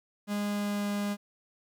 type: tone with pitch glide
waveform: 45% pulse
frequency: 205.6 to 204.2 Hz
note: G#3 to G#3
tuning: -17 to -29 cents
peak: -29 dBFS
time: 0.27-1.17 s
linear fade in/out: 50 ms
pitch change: -12 cents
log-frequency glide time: 0.48-0.88 s
effects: 11-bit